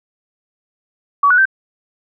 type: tone with pitch steps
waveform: sine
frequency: 1136 / 1470 / 1557 Hz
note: C#6 / F#6 / G6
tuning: +42 / -12 / -12 cents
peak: -8 dBFS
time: 1.23-1.455 s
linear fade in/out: 5 ms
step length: 75 ms
effects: none